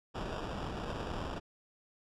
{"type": "noise with sample-and-hold", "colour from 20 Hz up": "pink", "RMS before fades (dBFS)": -39, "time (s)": [0.14, 1.4], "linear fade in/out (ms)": 20, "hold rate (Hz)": 2100, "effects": ["low-pass 5000 Hz 12 dB/octave"]}